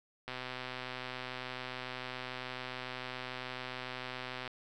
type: click train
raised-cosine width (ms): 0.3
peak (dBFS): -24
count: 534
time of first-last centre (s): 0.28-4.477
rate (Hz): 127
effects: none